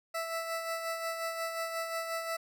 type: tone with tremolo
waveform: 20% pulse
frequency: 659.3 Hz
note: E5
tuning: in tune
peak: -27 dBFS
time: 0.14-2.37 s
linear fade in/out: 10 ms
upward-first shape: sine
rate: 5.6 Hz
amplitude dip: 45%
effects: none